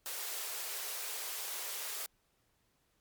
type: high-pass noise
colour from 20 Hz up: white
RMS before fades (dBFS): -40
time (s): 0.06-2.06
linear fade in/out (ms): 0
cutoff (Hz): 370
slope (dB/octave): 96
effects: pink hiss -75 dBFS RMS until 3 s + MP3 96 kbps